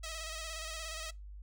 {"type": "tone with vibrato", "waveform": "5% pulse", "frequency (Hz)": 641, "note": "E5", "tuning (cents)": -49, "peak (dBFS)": -29, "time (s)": [0.03, 1.11], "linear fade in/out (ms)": 10, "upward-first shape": "square", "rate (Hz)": 17, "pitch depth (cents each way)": 37, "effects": ["noise-tail reverb RT60 0.2 s tail -21 dB re dry", "added 50 Hz sine -45 dBFS peak until 1.42 s"]}